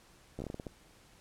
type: slowing click train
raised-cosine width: 2 ms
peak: -26 dBFS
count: 9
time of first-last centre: 0.39-0.668 s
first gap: 13 ms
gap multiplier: 1.27
effects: pink hiss -61 dBFS RMS until 1.2 s + low-pass 11000 Hz 12 dB/octave